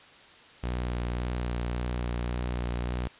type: tone with vibrato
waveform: sawtooth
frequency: 60.4 Hz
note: B1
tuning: 38 cents flat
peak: -25 dBFS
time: 0.63-3.08 s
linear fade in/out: 10 ms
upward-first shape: sine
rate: 1.8 Hz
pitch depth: 21 cents each way
effects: white hiss -52 dBFS RMS until 3.19 s + resampled to 8000 Hz